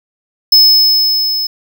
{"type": "tone with level ramp", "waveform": "square", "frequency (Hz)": 5200, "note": "E8", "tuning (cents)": -24, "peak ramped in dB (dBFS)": [-3, -15], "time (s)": [0.52, 1.47], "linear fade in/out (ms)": 5, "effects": []}